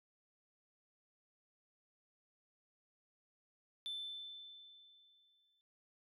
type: tone with exponential decay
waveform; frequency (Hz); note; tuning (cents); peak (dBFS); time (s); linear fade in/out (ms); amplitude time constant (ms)
sine; 3530; A7; +5; -37; 3.86-5.61; 0; 380
effects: noise-tail reverb RT60 0.6 s tail -25 dB re dry + tanh soft clip ceiling -38 dBFS